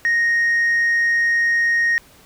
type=tone with tanh clipping; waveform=triangle; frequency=1864.7 Hz; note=A#6; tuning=in tune; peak=-15 dBFS; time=0.05-1.98 s; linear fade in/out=0 ms; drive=6 dB; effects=pink hiss -49 dBFS RMS until 2.25 s